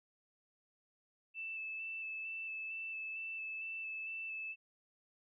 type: tone with vibrato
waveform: sine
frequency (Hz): 2637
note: E7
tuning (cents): 0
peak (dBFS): -40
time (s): 1.34-4.56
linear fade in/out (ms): 50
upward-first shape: square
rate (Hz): 2.2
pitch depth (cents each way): 12
effects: none